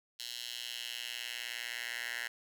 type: tone with high-pass filter sweep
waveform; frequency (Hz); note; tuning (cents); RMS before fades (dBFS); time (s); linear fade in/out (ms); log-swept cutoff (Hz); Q
10% pulse; 119.7; A#2; +46; -41; 0.19-2.28; 10; 3700 to 1800; 2.5
effects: none